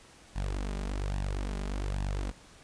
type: tone with flanger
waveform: sawtooth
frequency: 48.64 Hz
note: G1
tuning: 13 cents flat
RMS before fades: -33 dBFS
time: 0.35-2.32 s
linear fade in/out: 20 ms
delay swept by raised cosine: 1.1 to 5 ms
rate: 1.2 Hz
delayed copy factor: +0.7
effects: pink hiss -55 dBFS RMS until 2.63 s + resampled to 22050 Hz